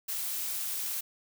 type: noise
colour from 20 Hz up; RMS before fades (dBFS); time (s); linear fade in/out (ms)
blue; -34; 0.08-1.01; 10
effects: none